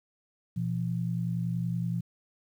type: tone pair together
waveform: sine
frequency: 121 / 171.61 Hz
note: B2 / F3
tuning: -35 / -30 cents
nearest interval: tritone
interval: 605 cents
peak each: -31 / -30 dBFS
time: 0.56-2.01 s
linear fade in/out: 10 ms
effects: 10-bit